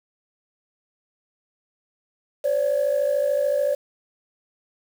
sine tone pair together, 523.3 / 576.9 Hz, C5 / D5, 0 / -31 cents, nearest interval major second, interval 169 cents, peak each -23 / -19 dBFS, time 2.44-3.75 s, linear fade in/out 10 ms, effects tanh soft clip ceiling -14 dBFS + 7-bit

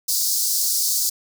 pink high-pass noise, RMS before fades -21 dBFS, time 0.08-1.1 s, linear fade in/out 10 ms, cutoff 4500 Hz, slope 48 dB/octave, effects none

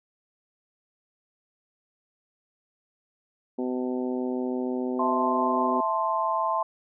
harmonic tone, 126.5 Hz, B2, 42 cents sharp, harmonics 2 / 3 / 4 / 5 / 6 / 7, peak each -28 / -31 / -36 / -40 / -43 / -43 dBFS, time 3.58-5.81 s, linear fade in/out 10 ms
sine chord, A minor, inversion second, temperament equal, 659.3 / 880 / 1046.5 Hz, E5 / A5 / C6, 0 / 0 / 0 cents, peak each -29 / -28 / -26 dBFS, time 4.99-6.63 s, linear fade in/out 5 ms
effects none

